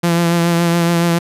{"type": "tone with vibrato", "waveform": "sawtooth", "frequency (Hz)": 170.3, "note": "F3", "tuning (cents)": -43, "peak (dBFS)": -8, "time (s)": [0.03, 1.19], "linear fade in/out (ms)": 10, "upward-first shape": "triangle", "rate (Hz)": 7.1, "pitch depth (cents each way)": 29, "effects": ["resampled to 32000 Hz"]}